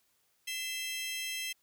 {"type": "tone cluster", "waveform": "sawtooth", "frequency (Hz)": [2033, 2636, 3195], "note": ["B6", "E7", "G7"], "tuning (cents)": [50, -1, 32], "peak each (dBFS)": [-38, -36, -36], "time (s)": [0.47, 1.53], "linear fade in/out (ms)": 10, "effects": ["white hiss -73 dBFS RMS until 1.62 s"]}